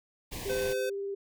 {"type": "band-stop noise", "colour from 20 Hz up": "pink", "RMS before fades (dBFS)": -39, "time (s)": [0.31, 0.74], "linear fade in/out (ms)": 20, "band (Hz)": [1100, 1700], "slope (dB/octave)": 96}
{"type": "tone with vibrato", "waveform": "sine", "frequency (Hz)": 397.1, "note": "G4", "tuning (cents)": 22, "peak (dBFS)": -32, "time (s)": [0.45, 1.15], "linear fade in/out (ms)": 10, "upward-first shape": "triangle", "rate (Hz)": 19, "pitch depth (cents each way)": 15}
{"type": "tone", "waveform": "square", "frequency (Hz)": 512, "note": "C5", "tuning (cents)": -38, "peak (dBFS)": -31, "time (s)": [0.49, 0.9], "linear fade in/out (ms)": 10}
{"effects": []}